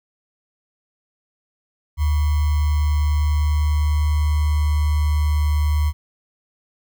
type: tone with sample-and-hold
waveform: sine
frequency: 75.1 Hz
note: D2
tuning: 39 cents sharp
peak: -15 dBFS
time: 1.97-5.93 s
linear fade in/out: 50 ms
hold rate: 1050 Hz
effects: none